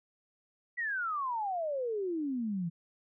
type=exponential sweep; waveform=sine; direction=down; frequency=1975.5 to 162.2 Hz; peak=-31 dBFS; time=0.77-2.7 s; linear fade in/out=20 ms; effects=none